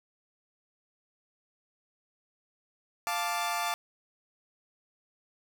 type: chord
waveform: sawtooth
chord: D minor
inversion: first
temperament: equal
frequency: 698.5 / 880 / 1174.7 Hz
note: F5 / A5 / D6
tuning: 0 / 0 / 0 cents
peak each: -30 dBFS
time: 3.07-3.74 s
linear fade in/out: 0 ms
effects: none